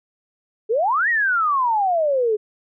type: exponential two-way sweep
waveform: sine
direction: up then down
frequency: 411.9 to 1940 to 411.9 Hz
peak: -16 dBFS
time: 0.69-2.37 s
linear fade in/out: 20 ms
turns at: 1.09 s
effects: none